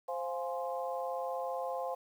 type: harmonic tone with a mistuned harmonic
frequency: 174.61 Hz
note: F3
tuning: in tune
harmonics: 3 / 4 / 5 / 6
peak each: -37 / -39 / -41 / -43 dBFS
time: 0.08-1.95 s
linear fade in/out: 10 ms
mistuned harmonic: 5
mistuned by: -79 cents
effects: 10-bit